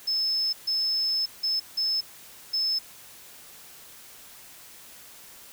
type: tone bursts at uneven times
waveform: sine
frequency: 5230 Hz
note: E8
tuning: 15 cents flat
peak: -23 dBFS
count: 5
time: 0.07-0.53 / 0.67-1.26 / 1.43-1.6 / 1.77-2.01 / 2.53-2.79 s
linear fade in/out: 10 ms
effects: white hiss -48 dBFS RMS until 5.52 s